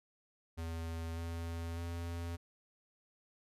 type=tone with pitch steps; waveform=square; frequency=82.41 / 83.71 / 85.02 Hz; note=E2 / E2 / F2; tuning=0 / +27 / -46 cents; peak=-39 dBFS; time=0.57-2.37 s; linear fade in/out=20 ms; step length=600 ms; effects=resampled to 32000 Hz